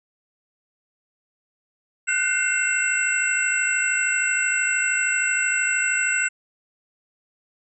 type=tone cluster; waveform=sine; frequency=1467 / 1520 / 2115 / 2718 / 7760 Hz; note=F#6 / F#6 / C7 / F7 / B8; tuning=-15 / +46 / +18 / -48 / -31 cents; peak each=-26 dBFS; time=2.07-6.29 s; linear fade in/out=20 ms; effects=none